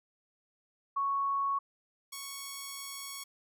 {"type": "tone pair in turn", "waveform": ["sine", "5% pulse"], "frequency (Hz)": [1108.7, 1108.7], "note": ["C#6", "C#6"], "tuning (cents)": [0, 0], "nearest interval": "unison", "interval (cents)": 0, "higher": "neither", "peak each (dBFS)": -28, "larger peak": "neither", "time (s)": [[0.96, 1.59], [2.12, 3.24]], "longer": "second", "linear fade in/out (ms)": 10, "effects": []}